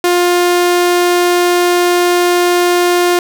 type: tone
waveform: sawtooth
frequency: 353.1 Hz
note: F4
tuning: 19 cents sharp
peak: -5 dBFS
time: 0.04-3.19 s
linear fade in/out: 2 ms
effects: none